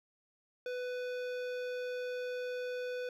sine tone with hard clipping, 497.6 Hz, B4, 13 cents sharp, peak -38 dBFS, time 0.66-3.09 s, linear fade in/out 2 ms, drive 15 dB, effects none

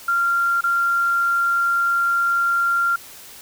sine tone with dropouts, 1385 Hz, F6, 15 cents flat, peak -16 dBFS, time 0.08-2.96 s, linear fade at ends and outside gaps 5 ms, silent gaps 0.609-0.638 s, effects white hiss -41 dBFS RMS until 3.41 s

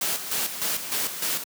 white noise with tremolo, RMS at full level -26 dBFS, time 0.01-1.44 s, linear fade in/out 5 ms, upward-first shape square, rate 3.3 Hz, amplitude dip 60%, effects high-pass 150 Hz 12 dB/octave

